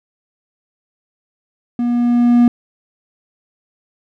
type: tone with level ramp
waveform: triangle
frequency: 240.3 Hz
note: B3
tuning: 47 cents flat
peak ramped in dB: -13 to -4 dBFS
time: 1.79-2.48 s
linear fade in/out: 2 ms
effects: none